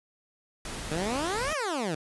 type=noise; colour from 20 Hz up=pink; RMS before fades=-37 dBFS; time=0.65-1.53 s; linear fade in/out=2 ms
type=exponential two-way sweep; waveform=15% pulse; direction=up then down; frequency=146.83 to 645 to 146.83 Hz; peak=-22 dBFS; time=0.91-1.95 s; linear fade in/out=5 ms; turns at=1.53 s
effects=resampled to 24000 Hz